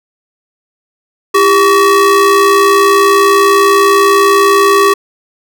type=ring-modulated tone; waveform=square; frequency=370 Hz; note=F#4; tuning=in tune; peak=-3 dBFS; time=1.34-4.94 s; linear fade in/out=10 ms; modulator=770 Hz; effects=none